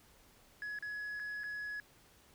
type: tone with dropouts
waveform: sine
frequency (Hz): 1686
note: G#6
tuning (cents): +26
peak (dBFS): -36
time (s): 0.62-1.8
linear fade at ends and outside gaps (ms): 1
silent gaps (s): 0.788-0.825 / 1.195-1.198 / 1.435-1.44
effects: tanh soft clip ceiling -38 dBFS + pink hiss -64 dBFS RMS until 2.34 s